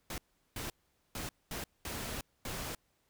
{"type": "noise bursts at uneven times", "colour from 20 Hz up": "pink", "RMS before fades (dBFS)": -40, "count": 6, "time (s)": [[0.1, 0.18], [0.56, 0.7], [1.15, 1.29], [1.51, 1.64], [1.85, 2.21], [2.45, 2.75]], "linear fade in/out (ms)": 2, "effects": ["pink hiss -75 dBFS RMS until 3.09 s"]}